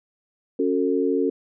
sine chord, F# minor, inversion second, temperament equal with one note detuned, 277.2 / 370 / 450 Hz, C#4 / F#4 / A4, 0 / 0 / +39 cents, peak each -23 / -24 / -23 dBFS, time 0.59-1.3 s, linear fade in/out 5 ms, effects none

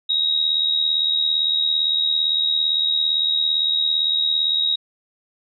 sine tone with amplitude modulation, 3792 Hz, A#7, 29 cents sharp, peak -14 dBFS, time 0.09-4.76 s, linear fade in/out 10 ms, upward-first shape sine, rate 77.7 Hz, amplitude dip 60%, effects none

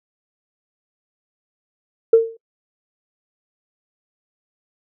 sine tone with exponential decay, 454.3 Hz, A#4, 45 cents flat, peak -3 dBFS, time 2.13-2.37 s, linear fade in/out 5 ms, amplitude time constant 52 ms, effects noise-tail reverb RT60 0.1 s tail -25 dB re dry + tanh soft clip ceiling 0 dBFS

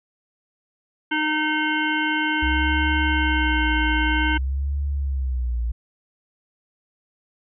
harmonic tone, 307.5 Hz, D#4, 20 cents flat, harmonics 1 / 3 / 5 / 7 / 9 / 10, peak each -25 / -27 / -24 / -28 / -32 / -31 dBFS, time 1.11-4.38 s, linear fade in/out 10 ms
sine tone with vibrato, 64 Hz, C2, 38 cents flat, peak -21 dBFS, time 2.42-5.72 s, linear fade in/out 10 ms, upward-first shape sine, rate 0.52 Hz, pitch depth 180 cents each way
effects none

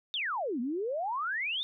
sine exponential two-way sweep, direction down then up, 3729 to 228 to 3729 Hz, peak -30 dBFS, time 0.14-1.63 s, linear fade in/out 0 ms, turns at 0.6 s, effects none

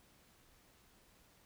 silence, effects pink hiss -67 dBFS RMS until 1.45 s

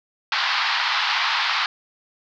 pink band-pass noise, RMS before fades -22 dBFS, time 0.32-1.66 s, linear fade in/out 2 ms, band 850 to 4800 Hz, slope 48 dB/octave, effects none

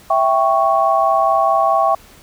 sine chord, C# diminished, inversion first, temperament equal, 659.3 / 784 / 1108.7 Hz, E5 / G5 / C#6, 0 / 0 / 0 cents, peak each -16 dBFS, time 0.1-1.95 s, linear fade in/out 5 ms, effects pink hiss -45 dBFS RMS until 2.22 s

